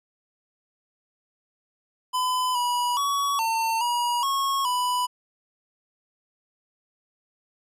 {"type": "tone with pitch steps", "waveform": "square", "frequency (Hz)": [1009, 973, 1126, 902, 961, 1095, 990], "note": ["B5", "B5", "C#6", "A5", "B5", "C#6", "B5"], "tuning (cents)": [37, -26, 27, 43, -48, -22, 4], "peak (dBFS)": -23, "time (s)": [2.13, 5.07], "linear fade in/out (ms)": 20, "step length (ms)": 420, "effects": ["resampled to 32000 Hz"]}